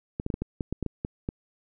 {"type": "clicks", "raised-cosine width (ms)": 3, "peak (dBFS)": -16, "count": 11, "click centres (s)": [0.199, 0.264, 0.302, 0.341, 0.42, 0.608, 0.726, 0.827, 0.863, 1.049, 1.289], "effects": []}